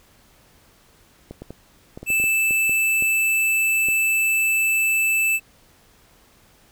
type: clicks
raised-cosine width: 2 ms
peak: -21 dBFS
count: 12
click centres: 1.31 / 1.42 / 1.506 / 1.975 / 2.03 / 2.103 / 2.2 / 2.24 / 2.509 / 2.695 / 3.024 / 3.886 s
type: tone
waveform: square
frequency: 2637 Hz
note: E7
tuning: in tune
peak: -18 dBFS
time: 2.06-5.4 s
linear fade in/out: 50 ms
effects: pink hiss -55 dBFS RMS until 6.71 s